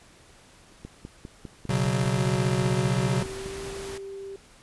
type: click train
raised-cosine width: 3 ms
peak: -25 dBFS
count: 14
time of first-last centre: 0.85-3.46 s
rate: 4.98 Hz
type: chord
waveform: square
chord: B suspended second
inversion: none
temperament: just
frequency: 123.47 / 138.9 / 185.21 Hz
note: B2 / C#3 / F#3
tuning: 0 / +4 / +2 cents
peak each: -27 / -28 / -29 dBFS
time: 1.69-3.23 s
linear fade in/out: 5 ms
type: noise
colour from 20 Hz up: pink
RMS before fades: -39 dBFS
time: 1.7-3.98 s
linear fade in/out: 5 ms
type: tone with pitch glide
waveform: sine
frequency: 370 to 392 Hz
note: F#4 to G4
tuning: 0 to 0 cents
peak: -35 dBFS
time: 2.17-4.36 s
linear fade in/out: 2 ms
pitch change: +100 cents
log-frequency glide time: 2.73-3.61 s
effects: pink hiss -54 dBFS RMS until 4.62 s + resampled to 24000 Hz